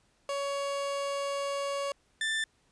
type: tone pair in turn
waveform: 30% pulse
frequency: 560 / 1773.8 Hz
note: C#5 / A6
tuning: +18 / +14 cents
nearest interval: octave + minor sixth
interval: 1996 cents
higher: second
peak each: -28 / -26 dBFS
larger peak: second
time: 0.29-1.92 / 2.21-2.44 s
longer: first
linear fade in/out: 2 ms
effects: pink hiss -69 dBFS RMS until 2.71 s + resampled to 22050 Hz